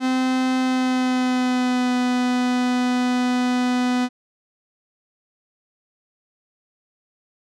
45% pulse tone with pitch glide, 257.9 to 249 Hz, C4 to B3, -25 to +14 cents, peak -18 dBFS, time 0-4.09 s, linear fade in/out 50 ms, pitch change -61 cents, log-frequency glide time 0.59-1.95 s, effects low-pass 6000 Hz 12 dB/octave

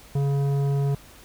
sine tone with tanh clipping, 140 Hz, C#3, 18 cents sharp, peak -22 dBFS, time 0.15-0.95 s, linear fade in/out 5 ms, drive 12 dB, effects added 50 Hz sine -53 dBFS peak until 1.24 s + pink hiss -49 dBFS RMS until 1.24 s

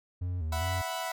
triangle tone with vibrato, 84.1 Hz, E2, 35 cents sharp, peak -28 dBFS, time 0.21-0.82 s, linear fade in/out 10 ms, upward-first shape square, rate 2.5 Hz, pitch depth 110 cents each way
sawtooth chord, E suspended second, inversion none, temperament equal, 659.3 / 740 / 987.8 Hz, E5 / F#5 / B5, 0 / 0 / 0 cents, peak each -33 dBFS, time 0.52-1.12 s, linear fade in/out 5 ms
effects none

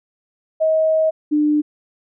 sine tone pair in turn, 634 / 299.2 Hz, D#5 / D4, +32 / +32 cents, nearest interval octave + minor second, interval 1300 cents, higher first, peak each -13 dBFS, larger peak neither, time 0.6-1.11 / 1.31-1.62 s, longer first, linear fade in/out 20 ms, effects none

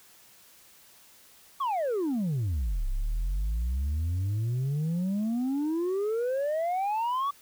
sine exponential two-way sweep, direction down then up, 1156 to 31.82 to 1156 Hz, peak -23 dBFS, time 1.6-7.31 s, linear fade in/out 10 ms, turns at 2.87 s, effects tanh soft clip ceiling -25 dBFS + white hiss -56 dBFS RMS until 7.41 s

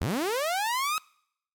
sawtooth linear sweep, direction up, 59.3 to 1290 Hz, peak -22 dBFS, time 0.01-0.98 s, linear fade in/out 0 ms, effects noise-tail reverb RT60 0.7 s tail -25 dB re dry + MP3 96 kbps

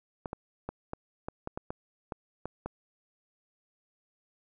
clicks, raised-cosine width 1 ms, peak -21 dBFS, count 11, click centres 0.258 / 0.331 / 0.69 / 0.934 / 1.285 / 1.474 / 1.575 / 1.705 / 2.122 / 2.456 / 2.66 s, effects none

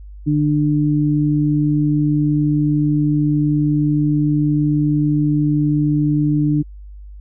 sine tone pair together, 149.12 / 297.8 Hz, D3 / D4, +27 / +24 cents, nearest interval octave, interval 1197 cents, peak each -16 dBFS, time 0.26-6.63 s, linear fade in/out 20 ms, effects added 50 Hz sine -33 dBFS peak until 7.2 s

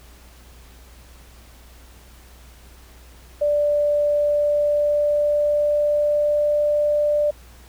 sine tone with pitch glide, 587.3 to 591.7 Hz, D5 to D5, 0 to +13 cents, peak -16 dBFS, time 3.41-7.31 s, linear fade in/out 10 ms, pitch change +13 cents, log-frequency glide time 4.18-6.7 s, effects added 60 Hz sine -45 dBFS peak until 7.68 s + pink hiss -50 dBFS RMS until 7.68 s

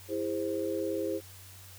sine chord, E augmented, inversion none, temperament equal with one note detuned, 329.6 / 407.2 / 523.3 Hz, E4 / G#4 / B#4, 0 / -34 / 0 cents, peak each -34 dBFS, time 0.08-1.21 s, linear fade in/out 50 ms, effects added 94 Hz sine -51 dBFS peak until 1.78 s + white hiss -52 dBFS RMS until 1.78 s

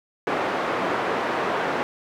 pink band-pass noise, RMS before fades -25 dBFS, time 0.27-1.83 s, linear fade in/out 0 ms, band 370 to 1600 Hz, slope 12 dB/octave, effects none

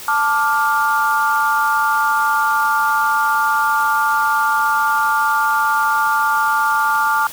sine chord, D minor, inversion second, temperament just, 881 / 1174.7 / 1409.6 Hz, A5 / D6 / F6, +2 / 0 / +16 cents, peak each -18 dBFS, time 0.08-7.27 s, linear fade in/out 2 ms, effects white hiss -33 dBFS RMS until 7.32 s

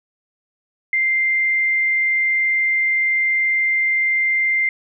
sine tone, 2093 Hz, C7, in tune, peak -15 dBFS, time 0.93-4.69 s, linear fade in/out 2 ms, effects none

